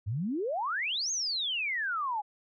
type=exponential two-way sweep; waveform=sine; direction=up then down; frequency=93 to 6645 to 807 Hz; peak=-29 dBFS; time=0.06-2.22 s; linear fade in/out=20 ms; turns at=1.11 s; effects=none